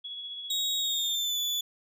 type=tone with tremolo; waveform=sine; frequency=3363 Hz; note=G#7; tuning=21 cents sharp; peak=-35 dBFS; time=0.04-1.16 s; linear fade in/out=10 ms; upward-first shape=sine; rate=15 Hz; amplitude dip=30%
type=tone with pitch glide; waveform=35% pulse; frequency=3779 to 3465 Hz; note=A#7 to A7; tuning=+23 to -27 cents; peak=-26 dBFS; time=0.5-1.61 s; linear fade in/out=5 ms; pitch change=-150 cents; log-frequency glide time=0.78-1.39 s
effects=none